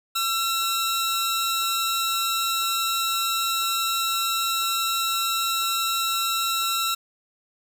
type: tone pair together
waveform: sawtooth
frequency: 1349 / 3832 Hz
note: E6 / A#7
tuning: +40 / +47 cents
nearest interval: octave + tritone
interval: 1807 cents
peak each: -21 / -23 dBFS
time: 0.15-6.95 s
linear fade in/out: 10 ms
effects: none